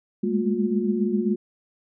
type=tone cluster; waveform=sine; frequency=203.1 / 210.6 / 227 / 358.4 Hz; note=G#3 / G#3 / A#3 / F4; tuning=-38 / +24 / -46 / +45 cents; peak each=-26 dBFS; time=0.23-1.36 s; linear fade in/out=10 ms; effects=none

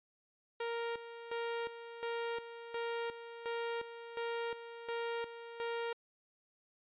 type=tone with tremolo; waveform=sawtooth; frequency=466.2 Hz; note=A#4; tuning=in tune; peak=-32 dBFS; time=0.6-5.93 s; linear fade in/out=5 ms; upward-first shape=square; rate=1.4 Hz; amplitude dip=70%; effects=resampled to 8000 Hz

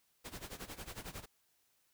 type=noise with tremolo; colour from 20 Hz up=pink; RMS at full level=-44 dBFS; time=0.24-1.26 s; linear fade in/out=20 ms; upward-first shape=sine; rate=11 Hz; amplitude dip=85%; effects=white hiss -75 dBFS RMS until 1.93 s

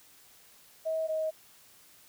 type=tone pair in turn; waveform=sine; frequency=640 / 630.8 Hz; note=D#5 / D#5; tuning=+49 / +24 cents; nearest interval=unison; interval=25 cents; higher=first; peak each=-28 dBFS; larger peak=neither; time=0.85-1.08 / 1.08-1.31 s; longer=neither; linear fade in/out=20 ms; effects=white hiss -58 dBFS RMS until 2.08 s

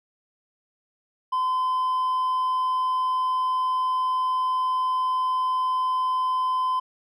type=tone with hard clipping; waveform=sine; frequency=1023 Hz; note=C6; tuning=39 cents flat; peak=-22 dBFS; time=1.32-6.8 s; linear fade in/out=10 ms; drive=2 dB; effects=none

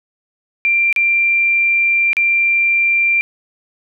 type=tone with dropouts; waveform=sine; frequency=2369 Hz; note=D7; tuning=14 cents sharp; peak=-11 dBFS; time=0.65-3.21 s; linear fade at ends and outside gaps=0 ms; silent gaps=0.927-0.962 / 2.131-2.168 s; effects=none

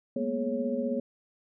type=tone cluster; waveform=sine; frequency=205.2 / 227.5 / 243.2 / 420.5 / 551 Hz; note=G#3 / A#3 / B3 / G#4 / C#5; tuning=-21 / -42 / -26 / +22 / -11 cents; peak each=-40 / -35 / -31 / -36 / -32 dBFS; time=0.16-1 s; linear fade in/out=5 ms; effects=none

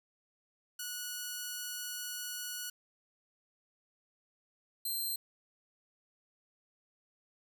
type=tone pair in turn; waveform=5% pulse; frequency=1465 / 4144 Hz; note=F#6 / C8; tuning=-18 / -17 cents; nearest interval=octave + tritone; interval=1801 cents; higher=second; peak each=-27 dBFS; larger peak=neither; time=0.79-2.7 / 4.85-5.16 s; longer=first; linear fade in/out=5 ms; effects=none

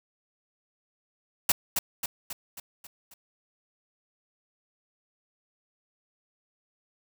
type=noise with echo; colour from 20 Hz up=white; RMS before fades=-21 dBFS; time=1.49-1.52 s; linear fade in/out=5 ms; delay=270 ms; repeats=6; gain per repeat=-5 dB; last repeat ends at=3.14 s; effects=none

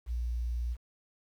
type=tone; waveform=sine; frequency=59.3 Hz; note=A#1; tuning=30 cents sharp; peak=-30 dBFS; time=0.06-0.77 s; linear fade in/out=50 ms; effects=10-bit

